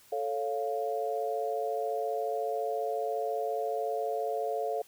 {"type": "chord", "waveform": "sine", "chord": "A augmented", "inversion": "none", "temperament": "equal", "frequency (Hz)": [440, 554.4, 698.5], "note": ["A4", "C#5", "E#5"], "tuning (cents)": [0, 0, 0], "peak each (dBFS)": [-33, -35, -33], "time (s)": [0.12, 4.82], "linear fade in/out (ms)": 5, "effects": ["white hiss -59 dBFS RMS until 4.87 s"]}